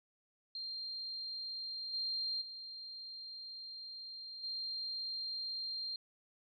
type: tone with level steps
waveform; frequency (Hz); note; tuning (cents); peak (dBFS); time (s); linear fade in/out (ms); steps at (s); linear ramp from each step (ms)
sine; 4186; C8; 0; -40 / -35 / -45 / -38; 0.55-5.96; 2; 1.93 / 2.41 / 4.43; 10
effects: none